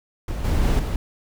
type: noise with level steps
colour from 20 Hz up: brown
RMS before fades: -27 / -20 / -18 / -24 dBFS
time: 0.28-0.96 s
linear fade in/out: 2 ms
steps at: 0.44 / 0.63 / 0.79 s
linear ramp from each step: 5 ms
effects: none